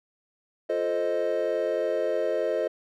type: chord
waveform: triangle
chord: F dominant seventh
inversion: none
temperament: equal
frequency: 349.2 / 440 / 523.3 / 622.3 Hz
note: F4 / A4 / C5 / Eb5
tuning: 0 / 0 / 0 / 0 cents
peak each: -31 / -28 / -27 / -26 dBFS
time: 0.69-2.68 s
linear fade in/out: 10 ms
effects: none